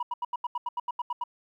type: tone bursts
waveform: sine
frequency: 968 Hz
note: B5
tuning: 35 cents flat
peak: -25 dBFS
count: 12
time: 0-1.239 s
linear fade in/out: 5 ms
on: 29 ms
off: 81 ms
effects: tanh soft clip ceiling -26 dBFS + 11-bit